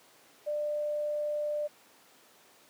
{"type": "tone", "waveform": "sine", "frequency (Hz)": 595, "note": "D5", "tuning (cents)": 22, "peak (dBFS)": -29, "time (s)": [0.46, 1.68], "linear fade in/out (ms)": 20, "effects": ["pink hiss -59 dBFS RMS until 2.69 s", "high-pass 300 Hz 12 dB/octave"]}